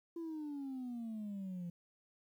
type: exponential sweep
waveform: sine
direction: down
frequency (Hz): 340 to 170.8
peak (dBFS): -38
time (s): 0.16-1.7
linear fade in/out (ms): 5
effects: tanh soft clip ceiling -39 dBFS + 12-bit